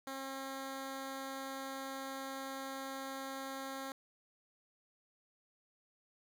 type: tone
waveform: 10% pulse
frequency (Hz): 269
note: C4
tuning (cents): +48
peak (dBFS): -33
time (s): 0.07-3.92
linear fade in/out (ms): 2
effects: none